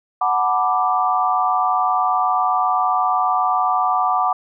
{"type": "chord", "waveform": "sine", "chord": "B minor seventh", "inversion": "second", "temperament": "equal", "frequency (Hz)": [740, 880, 987.8, 1174.7], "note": ["F#5", "A5", "B5", "D6"], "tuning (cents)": [0, 0, 0, 0], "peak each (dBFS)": [-19, -25, -23, -19], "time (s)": [0.21, 4.33], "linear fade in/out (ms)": 5, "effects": []}